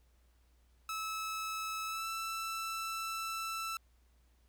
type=tone with pitch glide; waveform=sawtooth; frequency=1300 to 1327.3 Hz; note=E6 to E6; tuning=-24 to +12 cents; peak=-33 dBFS; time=0.89-3.77 s; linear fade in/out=2 ms; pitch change=+36 cents; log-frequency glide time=1.86-2.07 s; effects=added 60 Hz sine -65 dBFS peak until 4.48 s + pink hiss -75 dBFS RMS until 4.48 s